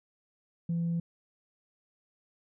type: tone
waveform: sine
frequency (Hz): 168.7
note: E3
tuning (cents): +40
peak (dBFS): -26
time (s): 0.69-1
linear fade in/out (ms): 5
effects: tanh soft clip ceiling -25 dBFS